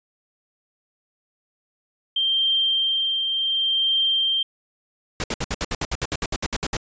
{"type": "tone with tremolo", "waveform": "sine", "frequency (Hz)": 3161, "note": "G7", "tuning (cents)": 14, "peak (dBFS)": -17, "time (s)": [2.16, 4.43], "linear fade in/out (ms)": 5, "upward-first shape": "triangle", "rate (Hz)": 0.68, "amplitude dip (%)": 40}
{"type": "noise bursts", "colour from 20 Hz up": "pink", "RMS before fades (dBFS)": -25, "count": 16, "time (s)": [5.2, 6.769], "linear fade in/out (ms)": 2, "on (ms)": 39, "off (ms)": 63}
{"effects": ["resampled to 16000 Hz"]}